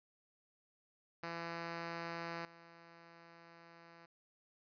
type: tone with level steps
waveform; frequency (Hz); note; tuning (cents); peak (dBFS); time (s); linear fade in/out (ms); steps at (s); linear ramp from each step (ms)
5% pulse; 168.3; E3; +36; -30 / -46; 1.23-4.06; 5; 2.45; 2
effects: resampled to 11025 Hz